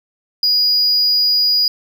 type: tone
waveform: sine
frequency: 4900 Hz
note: D#8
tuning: 27 cents flat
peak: -9 dBFS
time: 0.43-1.68 s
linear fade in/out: 2 ms
effects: tanh soft clip ceiling -10 dBFS